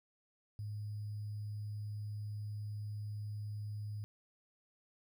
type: tone with sample-and-hold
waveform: sine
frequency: 104.7 Hz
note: G#2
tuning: 15 cents sharp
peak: -39 dBFS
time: 0.59-4.04 s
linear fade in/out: 0 ms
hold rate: 4900 Hz
effects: none